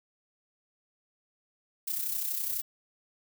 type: noise with amplitude modulation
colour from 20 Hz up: violet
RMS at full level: -30 dBFS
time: 1.87-2.62 s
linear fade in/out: 10 ms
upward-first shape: sine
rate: 32 Hz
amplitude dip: 55%
effects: none